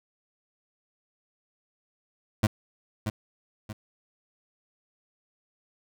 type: tone with echo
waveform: 25% pulse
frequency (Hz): 106.5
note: G#2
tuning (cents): +44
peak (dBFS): -15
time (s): 2.43-2.47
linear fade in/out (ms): 5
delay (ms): 630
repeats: 2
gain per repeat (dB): -8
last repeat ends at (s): 3.73
effects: none